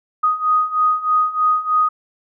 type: beating tone pair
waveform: sine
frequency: 1244.5 / 1247.7 Hz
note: D#6 / D#6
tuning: 0 / +4 cents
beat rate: 3.2 Hz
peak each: -19 / -16 dBFS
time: 0.23-1.89 s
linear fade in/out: 10 ms
effects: none